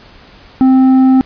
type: tone with tanh clipping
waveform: sine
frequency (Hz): 261.6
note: C4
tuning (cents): 0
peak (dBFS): -6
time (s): 0.61-1.21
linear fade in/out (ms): 0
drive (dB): 7
effects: pink hiss -40 dBFS RMS until 1.25 s + resampled to 11025 Hz